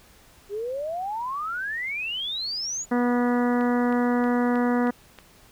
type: exponential sweep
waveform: sine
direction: up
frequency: 392 to 7040 Hz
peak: -27 dBFS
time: 0.49-2.86 s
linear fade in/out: 50 ms
type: harmonic tone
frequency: 243.5 Hz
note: B3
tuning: 24 cents flat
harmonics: 1 / 2 / 3 / 4 / 5 / 6 / 7 / 8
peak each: -21 / -27 / -31 / -33 / -35 / -37 / -38 / -39 dBFS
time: 2.91-4.91 s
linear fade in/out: 10 ms
type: click train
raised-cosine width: 0.3 ms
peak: -26 dBFS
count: 6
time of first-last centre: 3.61-5.187 s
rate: 3.17 Hz
effects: pink hiss -54 dBFS RMS until 5.51 s